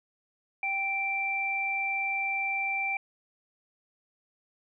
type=tone pair together; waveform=sine; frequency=783.9 / 2349 Hz; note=G5 / D7; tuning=0 / 0 cents; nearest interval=octave + perfect fifth; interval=1900 cents; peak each=-34 / -28 dBFS; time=0.63-2.97 s; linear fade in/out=2 ms; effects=none